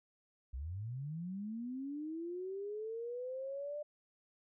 sine linear sweep, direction up, 58.27 to 599 Hz, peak -39 dBFS, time 0.53-3.83 s, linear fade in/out 10 ms, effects none

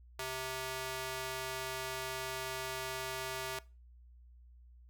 square tone with high-pass filter, 130.6 Hz, C3, 3 cents flat, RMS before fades -40 dBFS, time 0.19-3.59 s, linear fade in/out 2 ms, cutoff 570 Hz, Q 0.5, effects noise-tail reverb RT60 0.3 s tail -20 dB re dry + added 60 Hz sine -55 dBFS peak until 4.89 s

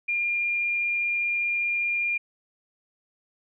sine tone, 2405 Hz, D7, 41 cents sharp, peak -23 dBFS, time 0.08-2.18 s, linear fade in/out 10 ms, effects none

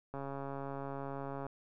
click train, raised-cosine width 1 ms, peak -28 dBFS, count 184, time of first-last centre 0.14-1.466 s, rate 138 Hz, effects none

